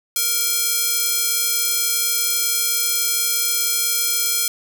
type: tone with high-pass filter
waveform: square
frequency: 466.1 Hz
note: A#4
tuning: in tune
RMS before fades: -20 dBFS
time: 0.16-4.48 s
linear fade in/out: 2 ms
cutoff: 5600 Hz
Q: 0.52
effects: none